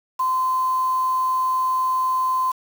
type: tone with quantisation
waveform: sine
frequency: 1032 Hz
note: C6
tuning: 24 cents flat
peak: -18 dBFS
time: 0.19-2.52 s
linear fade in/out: 10 ms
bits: 6
effects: none